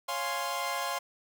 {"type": "chord", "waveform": "sawtooth", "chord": "Db major seventh", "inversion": "none", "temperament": "equal", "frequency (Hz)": [554.4, 698.5, 830.6, 1046.5], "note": ["Db5", "F5", "Ab5", "C6"], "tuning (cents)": [0, 0, 0, 0], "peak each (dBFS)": [-35, -33, -35, -30], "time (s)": [0.08, 0.99], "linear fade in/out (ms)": 10, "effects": []}